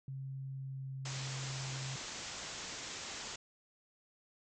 sine tone with pitch glide, 134.5 to 133.26 Hz, C3 to C3, +48 to +32 cents, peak -40 dBFS, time 0.08-1.96 s, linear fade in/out 2 ms, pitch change -16 cents, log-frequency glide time 0.49-1.19 s
white low-pass noise, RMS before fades -45 dBFS, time 1.05-3.36 s, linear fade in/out 5 ms, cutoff 7600 Hz, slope 96 dB/octave
effects none

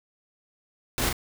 pink noise with echo, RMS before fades -27 dBFS, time 0.98-1.09 s, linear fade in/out 0 ms, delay 38 ms, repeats 1, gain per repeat -2 dB, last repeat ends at 1.128 s, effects none

